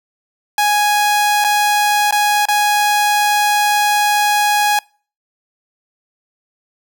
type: tone with dropouts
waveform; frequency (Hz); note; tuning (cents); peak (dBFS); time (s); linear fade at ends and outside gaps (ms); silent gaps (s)
sawtooth; 830.6; G#5; 0; -8; 0.58-4.79; 2; 1.442-1.446 / 2.11-2.124 / 2.455-2.485
effects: noise-tail reverb RT60 0.4 s tail -26 dB re dry